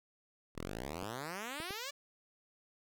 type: exponential sweep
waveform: 5% pulse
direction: up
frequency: 36.23 to 590 Hz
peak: -29 dBFS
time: 0.55-1.91 s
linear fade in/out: 10 ms
type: clicks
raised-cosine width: 2 ms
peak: -31 dBFS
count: 3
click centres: 1.028 / 1.602 / 1.707 s
effects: none